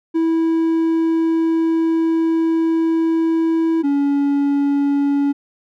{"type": "tone pair in turn", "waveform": "triangle", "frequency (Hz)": [326.9, 282.8], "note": ["E4", "C#4"], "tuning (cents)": [-14, 35], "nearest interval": "minor third", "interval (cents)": 251, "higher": "first", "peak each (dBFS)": -12, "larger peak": "neither", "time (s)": [[0.14, 3.83], [3.83, 5.33]], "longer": "first", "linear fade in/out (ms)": 20, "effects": []}